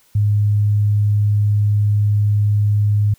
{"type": "tone", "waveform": "sine", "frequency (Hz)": 103.83, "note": "G#2", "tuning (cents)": 0, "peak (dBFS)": -12, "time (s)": [0.15, 3.14], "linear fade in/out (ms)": 5, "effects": ["white hiss -55 dBFS RMS until 3.18 s"]}